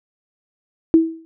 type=tone with exponential decay; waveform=sine; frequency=325.5 Hz; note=E4; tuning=22 cents flat; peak=-5 dBFS; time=0.94-1.25 s; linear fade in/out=0 ms; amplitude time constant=66 ms; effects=none